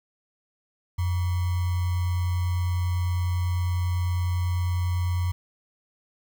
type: tone with sample-and-hold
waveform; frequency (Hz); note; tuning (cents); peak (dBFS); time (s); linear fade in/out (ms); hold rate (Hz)
sine; 89; F2; +33; -22; 0.98-5.32; 10; 1050
effects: none